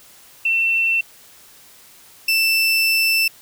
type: tone pair in turn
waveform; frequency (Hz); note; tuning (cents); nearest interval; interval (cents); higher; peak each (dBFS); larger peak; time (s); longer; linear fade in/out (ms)
sine / 30% pulse; 2694 / 2663; E7 / E7; +37 / +17; unison; 20; first; -15 / -12; second; 0.45-1.01 / 2.28-3.28; second; 5
effects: white hiss -47 dBFS RMS until 3.41 s